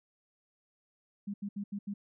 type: tone bursts at uneven times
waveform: sine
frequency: 202.3 Hz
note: G#3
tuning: 45 cents flat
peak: -34 dBFS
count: 5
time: 1.27-1.34 / 1.42-1.49 / 1.56-1.64 / 1.72-1.79 / 1.87-1.94 s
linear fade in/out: 10 ms
effects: none